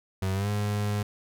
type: tone with pitch glide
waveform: 35% pulse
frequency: 95 to 103.6 Hz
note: F#2 to G#2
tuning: +46 to -4 cents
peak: -24 dBFS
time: 0.22-1.03 s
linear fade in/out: 5 ms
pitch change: +150 cents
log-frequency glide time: 0.33-0.49 s
effects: none